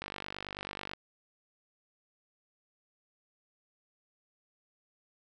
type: click train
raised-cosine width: 0.3 ms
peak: -22 dBFS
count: 46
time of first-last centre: 0.02-0.935 s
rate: 49.2 Hz
effects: none